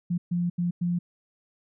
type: tone bursts at uneven times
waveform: sine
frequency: 174.61 Hz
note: F3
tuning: in tune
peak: -23 dBFS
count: 4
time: 0.1-0.18 / 0.31-0.5 / 0.58-0.71 / 0.81-0.99 s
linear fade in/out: 10 ms
effects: none